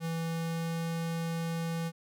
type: tone with pitch glide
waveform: square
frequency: 164.81 to 165.86 Hz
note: E3 to E3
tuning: 0 to +11 cents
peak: -32 dBFS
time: 0-1.92 s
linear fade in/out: 50 ms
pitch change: +11 cents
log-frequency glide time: 0.16-0.86 s
effects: none